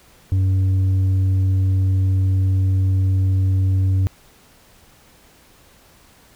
sine tone with tanh clipping, 94.9 Hz, F#2, 44 cents sharp, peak -15 dBFS, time 0.32-4.07 s, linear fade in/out 0 ms, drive 4 dB, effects pink hiss -51 dBFS RMS until 6.35 s

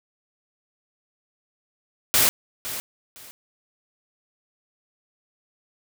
white noise with echo, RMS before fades -18 dBFS, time 2.14-2.29 s, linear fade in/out 0 ms, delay 510 ms, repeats 2, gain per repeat -13 dB, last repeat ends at 3.31 s, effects none

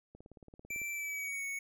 click train, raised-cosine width 2 ms, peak -39 dBFS, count 13, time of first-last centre 0.15-0.817 s, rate 18 Hz
square tone with pitch glide, 2339 to 2219 Hz, D7 to C#7, -8 to +1 cents, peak -37 dBFS, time 0.7-1.59 s, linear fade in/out 5 ms, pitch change -91 cents, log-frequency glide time 0.91-1.44 s
effects none

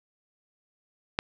click, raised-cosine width 0.3 ms, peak -9 dBFS, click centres 1.189 s, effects none

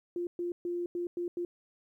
sine tone bursts at uneven times, 349.2 Hz, F4, in tune, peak -31 dBFS, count 6, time 0.16-0.27 / 0.39-0.52 / 0.65-0.86 / 0.95-1.07 / 1.17-1.28 / 1.37-1.45 s, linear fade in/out 2 ms, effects 12-bit

